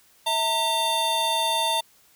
square tone cluster, 650 / 913 / 3584 Hz, E5 / A#5 / A7, -24 / -36 / +31 cents, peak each -31 / -25 / -26 dBFS, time 0.26-1.81 s, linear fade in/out 10 ms, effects white hiss -58 dBFS RMS until 2.15 s

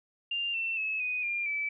sine tone with pitch steps, 2794 / 2689 / 2589 / 2492 / 2399 / 2309 Hz, F7 / E7 / E7 / D#7 / D7 / D7, 0 / +34 / -32 / +2 / +36 / -30 cents, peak -29 dBFS, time 0.31-1.69 s, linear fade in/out 5 ms, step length 230 ms, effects none

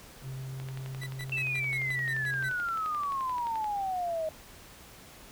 triangle tone, 132.4 Hz, C3, 21 cents sharp, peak -34 dBFS, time 0.22-2.53 s, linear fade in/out 50 ms
click train, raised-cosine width 0.3 ms, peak -28 dBFS, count 36, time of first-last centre 0.6-3.643 s, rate 11.5 Hz
30% pulse tone bursts, 1975.5 Hz, B6, in tune, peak -36 dBFS, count 9, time 1.01-2.492 s, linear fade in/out 10 ms, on 58 ms, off 120 ms
sine exponential sweep, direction down, 2700 to 622 Hz, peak -29 dBFS, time 1.32-4.29 s, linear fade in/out 2 ms
effects pink hiss -51 dBFS RMS until 5.31 s

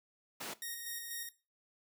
pink noise, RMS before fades -41 dBFS, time 0.4-0.54 s, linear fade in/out 10 ms
5% pulse tone with tremolo, 1864.7 Hz, A#6, in tune, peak -29 dBFS, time 0.62-1.29 s, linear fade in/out 2 ms, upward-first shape square, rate 4.1 Hz, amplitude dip 35%
effects noise-tail reverb RT60 0.3 s tail -17 dB re dry + high-pass 300 Hz 12 dB/octave

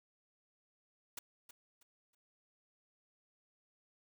white noise with echo, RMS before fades -44 dBFS, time 1.17-1.19 s, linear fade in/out 5 ms, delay 320 ms, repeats 3, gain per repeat -11 dB, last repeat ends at 2.15 s, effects none

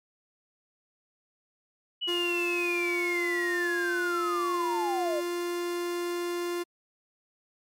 sine linear sweep, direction down, 2960 to 577 Hz, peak -28 dBFS, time 2.01-5.21 s, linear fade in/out 20 ms
45% pulse tone, 349.2 Hz, F4, in tune, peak -29 dBFS, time 2.07-6.64 s, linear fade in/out 20 ms
effects MP3 64 kbps

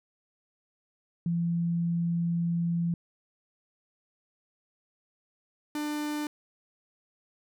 sine / 45% pulse tone pair in turn, 170 / 298.2 Hz, F3 / D4, -46 / +27 cents, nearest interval minor seventh, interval 973 cents, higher second, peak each -25 / -30 dBFS, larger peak first, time 1.26-2.94 / 5.75-6.27 s, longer first, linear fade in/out 2 ms, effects none

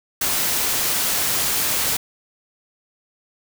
white noise, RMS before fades -21 dBFS, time 0.21-1.97 s, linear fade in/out 5 ms, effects none

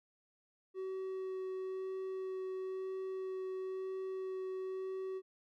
triangle tone with vibrato, 377.6 Hz, F#4, 35 cents sharp, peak -36 dBFS, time 0.74-5.22 s, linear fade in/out 50 ms, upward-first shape sine, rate 1 Hz, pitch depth 8 cents each way, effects none

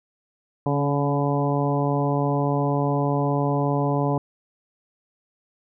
harmonic tone with a mistuned harmonic, 142.9 Hz, D3, 47 cents flat, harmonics 1 / 2 / 3 / 4 / 5 / 6 / 7, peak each -23 / -26 / -28 / -29 / -30 / -31 / -31 dBFS, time 0.66-4.18 s, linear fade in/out 2 ms, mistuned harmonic 2, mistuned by -20 cents, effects none

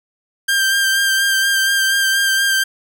sawtooth tone with vibrato, 1584 Hz, G6, 18 cents sharp, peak -10 dBFS, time 0.48-2.64 s, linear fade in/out 10 ms, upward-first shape sine, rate 4.2 Hz, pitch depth 22 cents each way, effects none

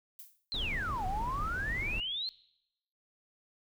violet noise with exponential decay, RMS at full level -45 dBFS, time 0.19-0.45 s, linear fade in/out 1 ms, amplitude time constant 55 ms
sine exponential two-way sweep, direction down then up, 4265 to 727 to 4265 Hz, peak -33 dBFS, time 0.52-2.29 s, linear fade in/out 0 ms, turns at 1.06 s
brown noise, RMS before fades -38 dBFS, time 0.54-2 s, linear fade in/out 0 ms
effects noise-tail reverb RT60 0.8 s tail -20 dB re dry

